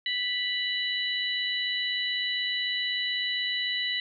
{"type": "harmonic tone", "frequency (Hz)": 987, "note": "B5", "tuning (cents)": -1, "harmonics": [2, 3, 4], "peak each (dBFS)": [-31, -31, -31], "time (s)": [0.06, 4], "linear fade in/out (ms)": 2, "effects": []}